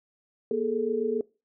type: tone cluster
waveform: sine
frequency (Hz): 238.2 / 417.7 / 445.1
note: A#3 / G#4 / A4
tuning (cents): +38 / +10 / +20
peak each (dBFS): -32 / -28 / -27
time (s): 0.51-1.21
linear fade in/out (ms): 2
effects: noise-tail reverb RT60 0.3 s tail -22 dB re dry

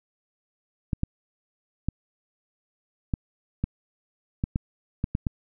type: clicks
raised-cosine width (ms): 5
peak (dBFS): -12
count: 10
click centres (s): 0.932 / 1.034 / 1.886 / 3.138 / 3.64 / 4.439 / 4.559 / 5.041 / 5.151 / 5.268
effects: none

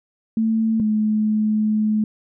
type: tone pair in turn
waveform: sine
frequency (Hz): 222.7 / 214.5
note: A3 / A3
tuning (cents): +21 / -44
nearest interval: minor second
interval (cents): 65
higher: first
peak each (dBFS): -16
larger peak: neither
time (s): 0.37-0.8 / 0.8-2.04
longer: second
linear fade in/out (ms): 2
effects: none

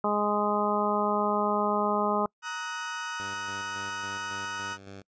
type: harmonic tone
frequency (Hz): 207.7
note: G#3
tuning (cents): 0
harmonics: 1 / 2 / 3 / 4 / 5 / 6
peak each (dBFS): -31 / -31 / -31 / -31 / -31 / -31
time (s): 0.04-2.26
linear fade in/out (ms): 2
type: chord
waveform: 35% pulse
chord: D# minor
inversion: second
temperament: equal with one note detuned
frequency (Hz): 932.3 / 1264.8 / 1480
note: A#5 / D#6 / F#6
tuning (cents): 0 / +28 / 0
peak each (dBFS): -37 / -36 / -34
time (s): 2.42-4.78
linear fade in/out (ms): 50
type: tone with tremolo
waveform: 10% pulse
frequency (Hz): 98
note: G2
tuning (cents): 0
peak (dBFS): -34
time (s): 3.2-5.02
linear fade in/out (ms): 0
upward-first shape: square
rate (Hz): 3.6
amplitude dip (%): 45
effects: noise-tail reverb RT60 0.1 s tail -26 dB re dry + resampled to 16000 Hz

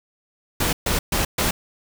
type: noise bursts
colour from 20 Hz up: pink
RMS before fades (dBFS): -21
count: 4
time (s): 0.6-1.51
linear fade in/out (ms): 5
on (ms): 130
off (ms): 130
effects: none

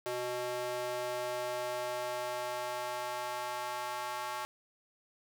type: tone with high-pass filter sweep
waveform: square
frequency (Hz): 123.47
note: B2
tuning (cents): 0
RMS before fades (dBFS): -37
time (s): 0.06-4.45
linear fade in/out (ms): 0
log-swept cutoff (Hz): 480 to 930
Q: 2.3
effects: none

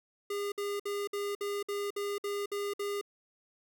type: tone bursts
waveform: square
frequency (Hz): 405.9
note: G#4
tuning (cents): -40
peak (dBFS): -33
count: 10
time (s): 0.3-3.013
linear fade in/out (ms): 5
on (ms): 220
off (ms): 57
effects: none

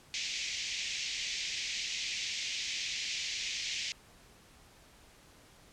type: band-pass noise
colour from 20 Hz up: pink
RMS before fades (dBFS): -37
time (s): 0.14-3.92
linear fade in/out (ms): 0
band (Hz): 2100 to 6800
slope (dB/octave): 48
effects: pink hiss -59 dBFS RMS until 5.72 s + low-pass 11000 Hz 12 dB/octave

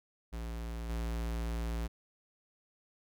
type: tone with level steps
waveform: square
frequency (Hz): 57.2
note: A#1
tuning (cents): -32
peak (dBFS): -38 / -34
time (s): 0.32-1.88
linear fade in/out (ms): 20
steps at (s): 0.89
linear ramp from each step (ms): 10
effects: none

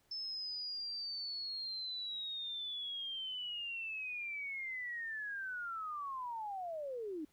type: linear sweep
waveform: sine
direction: down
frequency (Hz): 5274 to 290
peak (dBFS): -39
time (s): 0.11-7.25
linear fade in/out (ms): 5
effects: pink hiss -73 dBFS RMS until 7.32 s

